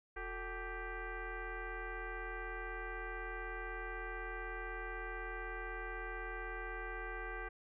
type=tone with frequency modulation; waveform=sine; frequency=764 Hz; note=G5; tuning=45 cents flat; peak=-40 dBFS; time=0.16-7.49 s; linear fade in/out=10 ms; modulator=403 Hz; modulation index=3.1; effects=none